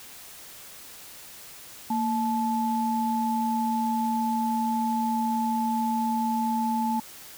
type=tone pair together; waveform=sine; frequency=230 / 868.4 Hz; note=A#3 / A5; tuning=-23 / -23 cents; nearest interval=octave + major seventh; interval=2300 cents; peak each=-26 / -26 dBFS; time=1.9-7 s; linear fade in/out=5 ms; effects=white hiss -45 dBFS RMS until 7.37 s